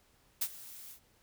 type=noise with ADSR envelope; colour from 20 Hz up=blue; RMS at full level=-30 dBFS; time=0.41-1 s; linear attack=9 ms; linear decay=58 ms; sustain=-19 dB; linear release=92 ms; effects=pink hiss -68 dBFS RMS until 1.22 s